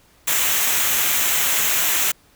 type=noise with comb filter; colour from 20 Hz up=white; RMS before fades=-19 dBFS; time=0.27-2.12 s; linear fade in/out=10 ms; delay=0.21 ms; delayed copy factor=-0.55; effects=pink hiss -55 dBFS RMS until 2.35 s